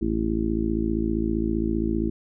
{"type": "harmonic tone", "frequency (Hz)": 55.2, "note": "A1", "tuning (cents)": 6, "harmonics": [1, 2, 3, 4, 5, 6, 7], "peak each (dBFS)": [-29, -35, -34, -27, -32, -26, -34], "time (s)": [0.01, 2.1], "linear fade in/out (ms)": 10, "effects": []}